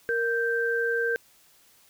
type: tone pair together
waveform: sine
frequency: 466.2 / 1567.1 Hz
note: A#4 / G6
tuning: 0 / -1 cents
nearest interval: octave + major sixth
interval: 2099 cents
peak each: -26 dBFS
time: 0.09-1.16 s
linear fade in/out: 0 ms
effects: white hiss -59 dBFS RMS until 1.89 s